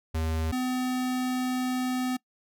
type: tone pair in turn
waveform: square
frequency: 80.2 / 253.7 Hz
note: E2 / B3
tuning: -47 / +47 cents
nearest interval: octave + minor sixth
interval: 1994 cents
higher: second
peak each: -27 / -27 dBFS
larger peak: neither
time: 0.14-0.52 / 0.52-2.17 s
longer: second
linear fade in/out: 10 ms
effects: noise-tail reverb RT60 0.1 s tail -23 dB re dry